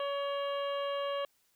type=harmonic tone with a mistuned harmonic; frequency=563 Hz; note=C#5; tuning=27 cents sharp; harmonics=1 / 2 / 3 / 4 / 5 / 6 / 7; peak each=-33 / -38 / -47 / -52 / -45 / -47 / -57 dBFS; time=0-1.25 s; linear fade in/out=2 ms; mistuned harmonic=6; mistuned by=-83 cents; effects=white hiss -72 dBFS RMS until 1.55 s